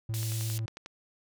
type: tone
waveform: triangle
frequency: 111.4 Hz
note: A2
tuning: 22 cents sharp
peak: -28 dBFS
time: 0.09-0.66 s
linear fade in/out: 5 ms
type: click train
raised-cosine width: 0.2 ms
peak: -25 dBFS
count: 9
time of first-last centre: 0.14-0.861 s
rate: 11.1 Hz
type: band-pass noise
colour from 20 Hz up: white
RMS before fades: -40 dBFS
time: 0.14-0.58 s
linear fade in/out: 2 ms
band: 3200 to 13000 Hz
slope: 12 dB/octave
effects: none